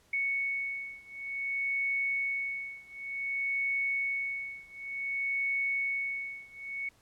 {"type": "beating tone pair", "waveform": "sine", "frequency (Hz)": [2217, 2217.55], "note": ["C#7", "C#7"], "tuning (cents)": [0, 0], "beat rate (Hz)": 0.55, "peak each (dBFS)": [-33, -34], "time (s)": [0.13, 6.89], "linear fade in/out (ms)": 5, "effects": ["pink hiss -65 dBFS RMS until 7.01 s", "low-pass 12000 Hz 12 dB/octave"]}